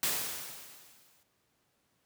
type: noise with exponential decay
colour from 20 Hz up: white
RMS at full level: -29 dBFS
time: 0.03-1.23 s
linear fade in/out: 1 ms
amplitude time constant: 260 ms
effects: pink hiss -74 dBFS RMS until 2.05 s + high-pass 100 Hz 12 dB/octave